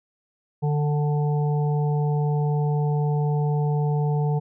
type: harmonic tone with a mistuned harmonic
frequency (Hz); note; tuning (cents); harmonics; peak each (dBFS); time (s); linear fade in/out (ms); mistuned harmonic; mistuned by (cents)
148; D3; +14; 1 / 3 / 5 / 6; -20 / -30 / -34 / -36; 0.62-4.4; 20; 6; -18
effects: none